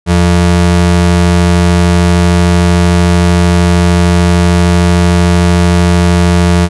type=ring-modulated tone; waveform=square; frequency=129.4 Hz; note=C3; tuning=19 cents flat; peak=-3 dBFS; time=0.06-6.69 s; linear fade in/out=50 ms; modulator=46.6 Hz; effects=resampled to 24000 Hz